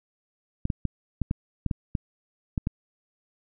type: clicks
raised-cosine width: 5 ms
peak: -13 dBFS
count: 10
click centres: 0.654 / 0.702 / 0.853 / 1.217 / 1.311 / 1.663 / 1.712 / 1.952 / 2.578 / 2.671 s
effects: none

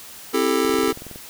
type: chord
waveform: square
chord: A minor seventh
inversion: first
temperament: just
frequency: 264 / 330 / 396 / 440 Hz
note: C4 / E4 / G4 / A4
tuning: +16 / +2 / +18 / 0 cents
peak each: -25 / -25 / -24 / -23 dBFS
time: 0.33-0.93 s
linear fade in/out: 20 ms
type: click train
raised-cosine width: 2 ms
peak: -24 dBFS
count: 12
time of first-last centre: 0.65-1.159 s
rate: 21.6 Hz
effects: white hiss -40 dBFS RMS until 1.29 s

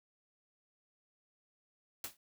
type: noise with exponential decay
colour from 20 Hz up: white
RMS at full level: -37 dBFS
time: 2.04-2.17 s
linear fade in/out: 2 ms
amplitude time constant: 28 ms
effects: none

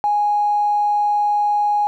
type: tone with tanh clipping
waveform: triangle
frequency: 829 Hz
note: G#5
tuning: 3 cents flat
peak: -14 dBFS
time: 0.04-1.87 s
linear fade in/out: 0 ms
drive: 2 dB
effects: none

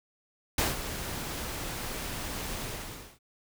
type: noise with ADSR envelope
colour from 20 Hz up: pink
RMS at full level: -25 dBFS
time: 0.58-3.19 s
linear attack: 3 ms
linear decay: 170 ms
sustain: -11 dB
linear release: 560 ms
effects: none

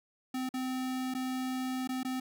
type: tone with dropouts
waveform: square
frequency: 257.7 Hz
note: C4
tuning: 26 cents flat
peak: -33 dBFS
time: 0.34-2.2 s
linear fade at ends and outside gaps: 5 ms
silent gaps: 0.491-0.539 / 1.14-1.148 / 1.875-1.89 / 2.032-2.048 s
effects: none

